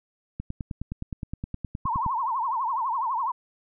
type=click train; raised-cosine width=5 ms; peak=-19 dBFS; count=17; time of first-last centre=0.4-2.063 s; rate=9.62 Hz
type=tone with vibrato; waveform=sine; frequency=983 Hz; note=B5; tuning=8 cents flat; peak=-24 dBFS; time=1.85-3.32 s; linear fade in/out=10 ms; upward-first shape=triangle; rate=12 Hz; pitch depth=230 cents each way
effects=none